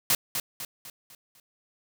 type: noise with echo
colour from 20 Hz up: white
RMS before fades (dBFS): -22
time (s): 0.1-0.15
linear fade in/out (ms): 2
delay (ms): 250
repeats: 5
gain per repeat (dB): -7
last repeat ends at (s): 1.4
effects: none